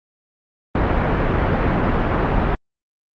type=low-pass noise; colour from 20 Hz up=pink; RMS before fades=-18 dBFS; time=0.75-2.55 s; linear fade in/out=2 ms; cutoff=1600 Hz; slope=12 dB/octave; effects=low-pass 3000 Hz 12 dB/octave + Opus 24 kbps